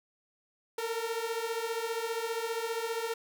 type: beating tone pair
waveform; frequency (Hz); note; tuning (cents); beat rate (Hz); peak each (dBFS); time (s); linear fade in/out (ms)
sawtooth; 450 / 465; A4 / A#4; +39 / -4; 15; -31; 0.78-3.14; 5
effects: none